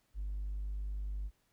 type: tone with hard clipping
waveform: sine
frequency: 49.96 Hz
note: G1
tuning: 34 cents sharp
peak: -36 dBFS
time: 0.14-1.31 s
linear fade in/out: 50 ms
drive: 1 dB
effects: pink hiss -75 dBFS RMS until 1.52 s